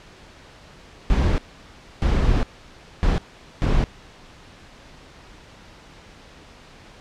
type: noise bursts at uneven times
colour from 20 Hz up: brown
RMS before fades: -18 dBFS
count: 4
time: 1.1-1.38 / 2.02-2.43 / 3.03-3.18 / 3.62-3.84 s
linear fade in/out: 0 ms
effects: pink hiss -46 dBFS RMS until 7 s + low-pass 5000 Hz 12 dB/octave